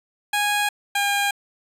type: tone pair in turn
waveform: 15% pulse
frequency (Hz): 826 / 807.1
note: G#5 / G#5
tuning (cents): -10 / -50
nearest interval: unison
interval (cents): 40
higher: first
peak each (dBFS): -13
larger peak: neither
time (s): 0.33-0.69 / 0.95-1.31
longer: neither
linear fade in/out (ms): 5
effects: resampled to 32000 Hz